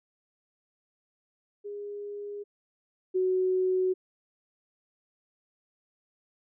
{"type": "tone pair in turn", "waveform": "sine", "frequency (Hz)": [409.7, 371.4], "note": ["G#4", "F#4"], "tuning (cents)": [-24, 7], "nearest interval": "major second", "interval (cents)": 169, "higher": "first", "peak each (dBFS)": [-35, -23], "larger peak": "second", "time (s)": [[1.64, 2.44], [3.14, 3.94]], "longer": "neither", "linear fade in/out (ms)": 20, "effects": []}